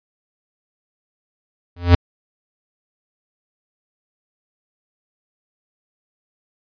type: tone with exponential growth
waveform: square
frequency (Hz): 87.31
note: F2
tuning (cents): 0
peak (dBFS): -5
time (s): 1.76-1.95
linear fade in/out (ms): 5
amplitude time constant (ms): 41
effects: resampled to 11025 Hz